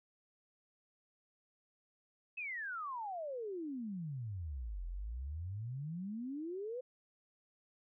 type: exponential two-way sweep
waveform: sine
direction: down then up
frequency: 2632 to 41.29 to 518 Hz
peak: -39 dBFS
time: 2.37-6.81 s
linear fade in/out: 10 ms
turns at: 4.86 s
effects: none